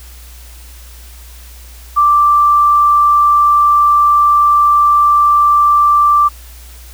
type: tone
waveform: sine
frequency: 1174.7 Hz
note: D6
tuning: in tune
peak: -6 dBFS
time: 1.96-6.29 s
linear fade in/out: 20 ms
effects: added 60 Hz sine -33 dBFS peak until 6.93 s + white hiss -40 dBFS RMS until 6.93 s